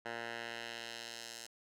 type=tone with band-pass filter sweep; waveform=10% pulse; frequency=116.7 Hz; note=A#2; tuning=2 cents sharp; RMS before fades=-45 dBFS; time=0.05-1.47 s; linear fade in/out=10 ms; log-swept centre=1400 to 6700 Hz; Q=1; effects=none